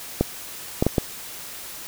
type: clicks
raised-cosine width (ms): 2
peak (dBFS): -4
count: 4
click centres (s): 0.21 / 0.825 / 0.866 / 0.982
effects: white hiss -37 dBFS RMS until 1.87 s